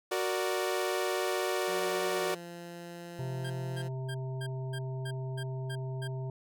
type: chord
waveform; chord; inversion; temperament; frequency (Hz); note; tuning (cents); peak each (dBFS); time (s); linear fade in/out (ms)
sawtooth; Gb augmented; none; equal; 370 / 466.2 / 587.3; Gb4 / Bb4 / D5; 0 / 0 / 0; -28 / -32 / -31; 0.11-2.35; 10
type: tone with pitch glide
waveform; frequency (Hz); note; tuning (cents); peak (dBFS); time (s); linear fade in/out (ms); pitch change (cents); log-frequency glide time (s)
15% pulse; 180 to 172.37; F#3 to F3; -47 to -22; -36; 1.67-3.89; 20; -75; 2.18-2.23
type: harmonic tone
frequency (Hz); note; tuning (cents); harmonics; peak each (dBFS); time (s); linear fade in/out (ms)
130.81; C3; 0; 1 / 3 / 5 / 7; -34 / -44 / -48 / -51; 3.19-6.3; 2
type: tone bursts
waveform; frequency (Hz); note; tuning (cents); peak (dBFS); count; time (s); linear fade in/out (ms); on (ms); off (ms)
25% pulse; 1600; G6; +35; -37; 9; 3.44-6.078; 10; 62; 260
effects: none